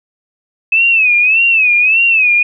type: tone with vibrato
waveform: sine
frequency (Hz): 2580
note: E7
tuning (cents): -38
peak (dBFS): -7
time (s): 0.72-2.43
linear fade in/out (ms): 5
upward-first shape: sine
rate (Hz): 1.7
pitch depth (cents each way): 120
effects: none